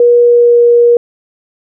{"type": "tone with pitch glide", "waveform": "sine", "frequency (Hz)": [480, 475.9], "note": ["B4", "A#4"], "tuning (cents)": [-49, 36], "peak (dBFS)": -3, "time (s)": [0, 0.97], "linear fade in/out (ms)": 2, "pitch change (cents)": -15, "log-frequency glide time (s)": [0.2, 0.62], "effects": []}